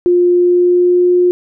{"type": "tone with pitch glide", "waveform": "sine", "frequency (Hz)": [353.7, 357.2], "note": ["F4", "F4"], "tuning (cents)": [22, 39], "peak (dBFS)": -7, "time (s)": [0.06, 1.31], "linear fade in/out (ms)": 0, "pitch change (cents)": 17, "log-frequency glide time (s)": [0.32, 1.12], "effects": []}